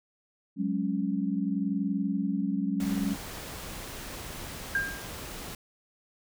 sine chord, F# suspended second, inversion none, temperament equal with one note detuned, 185 / 205.7 / 277.2 Hz, F#3 / G#3 / C#4, 0 / -16 / 0 cents, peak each -31 / -30 / -31 dBFS, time 0.56-3.17 s, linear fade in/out 50 ms
pink noise, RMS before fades -40 dBFS, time 2.8-5.55 s, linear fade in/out 2 ms
sine tone with exponential decay, 1605 Hz, G6, 40 cents sharp, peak -22 dBFS, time 4.75-5.16 s, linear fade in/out 2 ms, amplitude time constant 89 ms
effects none

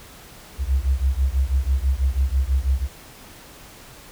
sine beating tone pair, 63.9 / 70 Hz, C2 / C#2, -40 / +18 cents, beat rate 6.1 Hz, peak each -20 / -21 dBFS, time 0.58-2.88 s, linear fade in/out 50 ms, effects pink hiss -44 dBFS RMS until 4.11 s

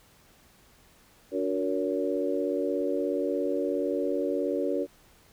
sine tone cluster, 288.9 / 365.8 / 467.4 / 564 Hz, D4 / F#4 / A#4 / C#5, -28 / -20 / +5 / +30 cents, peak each -31 dBFS, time 1.31-4.87 s, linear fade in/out 50 ms, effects pink hiss -59 dBFS RMS until 5.32 s

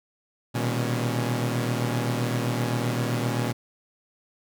sawtooth tone cluster, 119.6 / 127.3 / 157.8 / 203 / 278.6 Hz, A#2 / C3 / D#3 / G#3 / C#4, +45 / -47 / +25 / -39 / +9 cents, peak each -22 / -29 / -31 / -31 / -29 dBFS, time 0.54-3.53 s, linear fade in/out 20 ms, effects none

